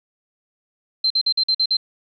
sine tone bursts, 4120 Hz, C8, 28 cents flat, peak -15 dBFS, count 7, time 1.04-1.769 s, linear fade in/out 5 ms, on 63 ms, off 48 ms, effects none

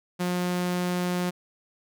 sawtooth tone, 178.7 Hz, F3, 40 cents sharp, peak -21 dBFS, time 0.19-1.31 s, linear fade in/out 20 ms, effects none

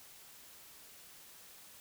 silence, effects white hiss -56 dBFS RMS until 1.8 s

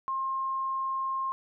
sine tone, 1065 Hz, C6, 30 cents sharp, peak -28 dBFS, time 0.08-1.32 s, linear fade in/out 0 ms, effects none

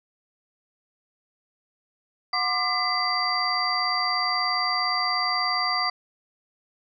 sine tone cluster, 731 / 1053 / 1190 / 2021 / 4701 Hz, F#5 / C6 / D6 / B6 / D8, -21 / +11 / +22 / +39 / +1 cents, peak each -30 / -33 / -27 / -30 / -26 dBFS, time 2.33-5.9 s, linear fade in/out 5 ms, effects none

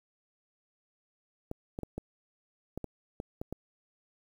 clicks, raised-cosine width 2 ms, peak -23 dBFS, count 9, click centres 1.514 / 1.789 / 1.833 / 1.98 / 2.776 / 2.843 / 3.201 / 3.415 / 3.526 s, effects 9-bit

